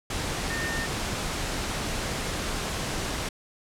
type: tone in noise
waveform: sine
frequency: 1822 Hz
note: A#6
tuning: 40 cents flat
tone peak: -31 dBFS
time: 0.5-0.86 s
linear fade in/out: 5 ms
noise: pink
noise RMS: -30 dBFS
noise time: 0.1-3.29 s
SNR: -4 dB
effects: low-pass 9000 Hz 12 dB/octave